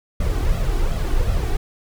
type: noise with flanger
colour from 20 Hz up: brown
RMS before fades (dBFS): -19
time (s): 0.2-1.57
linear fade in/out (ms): 5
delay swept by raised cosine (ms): 1.5 to 2.7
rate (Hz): 2.7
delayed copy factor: +0.65
effects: none